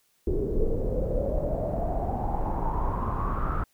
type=noise with low-pass filter sweep; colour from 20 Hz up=brown; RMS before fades=-27 dBFS; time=0.27-3.64 s; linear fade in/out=5 ms; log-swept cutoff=390 to 1300 Hz; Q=8.2; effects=white hiss -68 dBFS RMS until 3.73 s